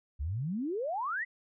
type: exponential sweep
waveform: sine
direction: up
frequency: 64.1 to 2054 Hz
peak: -31 dBFS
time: 0.19-1.25 s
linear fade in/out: 20 ms
effects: none